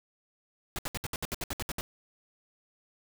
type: noise bursts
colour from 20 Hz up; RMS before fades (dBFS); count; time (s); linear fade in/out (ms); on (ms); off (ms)
pink; -34; 12; 0.76-1.81; 0; 27; 66
effects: none